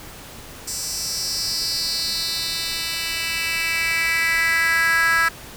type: tone with high-pass filter sweep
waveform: 10% pulse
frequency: 329.6 Hz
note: E4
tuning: in tune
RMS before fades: -22 dBFS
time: 0.67-5.29 s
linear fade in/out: 10 ms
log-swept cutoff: 6600 to 1500 Hz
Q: 3.9
effects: pink hiss -39 dBFS RMS until 5.56 s